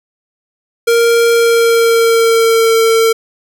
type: tone with pitch glide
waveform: square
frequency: 465.7 to 451.9 Hz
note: A#4 to A4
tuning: -2 to +46 cents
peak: -8 dBFS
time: 0.87-3.13 s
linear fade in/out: 10 ms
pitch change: -52 cents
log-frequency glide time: 1.32-2.77 s
effects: none